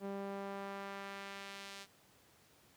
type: tone with band-pass filter sweep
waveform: sawtooth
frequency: 197.6 Hz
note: G3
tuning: 14 cents sharp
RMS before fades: -45 dBFS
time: 0-1.87 s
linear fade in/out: 50 ms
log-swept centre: 420 to 4500 Hz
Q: 0.76
effects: pink hiss -66 dBFS RMS until 2.76 s + high-pass 100 Hz 12 dB/octave